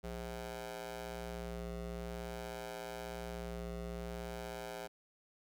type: ring-modulated tone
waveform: 15% pulse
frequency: 116.5 Hz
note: A#2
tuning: 1 cent flat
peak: -32 dBFS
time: 0.03-4.88 s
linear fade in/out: 20 ms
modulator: 291 Hz
effects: none